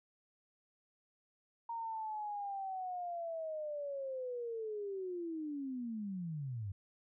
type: linear sweep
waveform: sine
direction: down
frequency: 932.3 to 92.5 Hz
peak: -38 dBFS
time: 1.69-6.72 s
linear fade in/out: 5 ms
effects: none